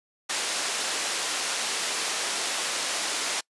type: band-pass noise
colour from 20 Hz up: white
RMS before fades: -29 dBFS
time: 0.29-3.41 s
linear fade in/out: 10 ms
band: 350 to 7400 Hz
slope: 12 dB/octave
effects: noise-tail reverb RT60 0.1 s tail -25 dB re dry + resampled to 24000 Hz